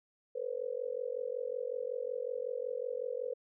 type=tone with amplitude modulation; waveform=sine; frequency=497.1 Hz; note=B4; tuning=11 cents sharp; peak=-30 dBFS; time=0.35-3.34 s; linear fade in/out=10 ms; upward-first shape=sine; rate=45.4 Hz; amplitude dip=100%; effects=none